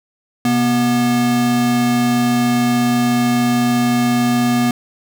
square tone pair together, 128.2 / 242 Hz, C3 / B3, -35 / -35 cents, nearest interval major seventh, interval 1100 cents, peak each -24 / -14 dBFS, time 0.45-4.71 s, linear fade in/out 2 ms, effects none

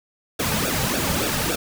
pink noise with flanger, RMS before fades -23 dBFS, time 0.39-1.56 s, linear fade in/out 10 ms, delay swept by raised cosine 0.96 to 2.96 ms, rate 3.5 Hz, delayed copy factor -0.8, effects none

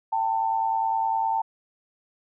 sine tone pair together, 784 / 893.8 Hz, G5 / A5, 0 / +27 cents, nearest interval major second, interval 227 cents, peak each -27 / -23 dBFS, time 0.12-1.42 s, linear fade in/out 10 ms, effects none

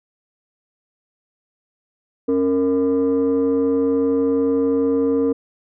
sine tone pair together, 274.6 / 461.3 Hz, C#4 / A#4, -16 / -18 cents, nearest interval major sixth, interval 898 cents, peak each -16 / -16 dBFS, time 2.28-5.33 s, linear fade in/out 10 ms, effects tanh soft clip ceiling -12 dBFS

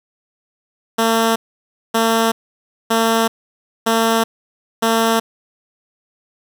10% pulse tone bursts, 226.4 Hz, A3, 50 cents sharp, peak -5 dBFS, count 5, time 0.98-5.2 s, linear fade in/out 10 ms, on 380 ms, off 580 ms, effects none

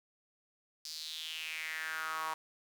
sawtooth tone with high-pass filter sweep, 158.8 Hz, D#3, 36 cents sharp, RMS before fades -40 dBFS, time 0.85-2.34 s, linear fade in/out 2 ms, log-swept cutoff 5000 to 990 Hz, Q 4.8, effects none

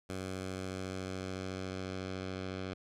10% pulse tone with low-pass filter sweep, 93.9 Hz, F#2, 26 cents sharp, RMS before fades -40 dBFS, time 0.09-2.74 s, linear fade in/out 10 ms, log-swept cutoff 9600 to 4200 Hz, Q 1.1, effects none

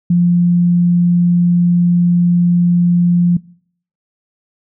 sine tone, 174.61 Hz, F3, in tune, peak -8 dBFS, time 0.1-3.37 s, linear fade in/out 5 ms, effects noise-tail reverb RT60 0.6 s tail -23 dB re dry

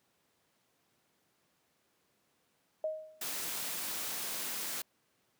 sine tone with exponential decay, 626 Hz, D#5, 10 cents sharp, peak -29 dBFS, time 2.84-3.3 s, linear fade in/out 2 ms, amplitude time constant 98 ms
white noise, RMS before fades -38 dBFS, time 3.21-4.82 s, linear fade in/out 5 ms
effects pink hiss -74 dBFS RMS until 5.39 s + high-pass 150 Hz 12 dB/octave

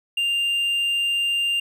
triangle tone, 2794 Hz, F7, in tune, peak -18 dBFS, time 0.17-1.6 s, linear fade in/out 5 ms, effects none

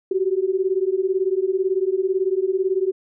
sine beating tone pair, 370 / 388 Hz, F#4 / G4, 0 / -18 cents, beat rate 18 Hz, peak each -21 / -21 dBFS, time 0.11-2.92 s, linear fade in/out 5 ms, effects none

